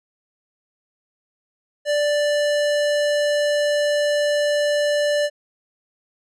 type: tone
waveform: square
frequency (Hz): 587.3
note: D5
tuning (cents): 0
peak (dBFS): -18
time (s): 1.85-5.3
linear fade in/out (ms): 50
effects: low-pass 8000 Hz 12 dB/octave